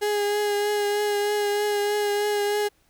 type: tone with vibrato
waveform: 35% pulse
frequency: 413 Hz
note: G#4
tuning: 10 cents flat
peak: -20 dBFS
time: 0.01-2.69 s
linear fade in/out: 20 ms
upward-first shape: triangle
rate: 3.2 Hz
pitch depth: 23 cents each way
effects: pink hiss -64 dBFS RMS until 2.89 s